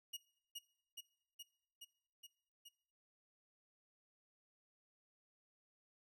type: tone with echo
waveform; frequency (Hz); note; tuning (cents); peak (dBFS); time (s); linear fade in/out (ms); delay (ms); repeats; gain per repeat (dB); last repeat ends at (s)
sawtooth; 2875; F7; +50; -40; 0.13-0.17; 10; 420; 6; -2; 2.69
effects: noise-tail reverb RT60 0.7 s tail -21 dB re dry